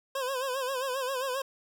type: tone with vibrato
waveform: 25% pulse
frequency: 523.3 Hz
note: C5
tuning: in tune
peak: -26 dBFS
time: 0.15-1.42 s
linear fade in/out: 5 ms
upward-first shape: sine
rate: 7.5 Hz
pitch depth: 91 cents each way
effects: none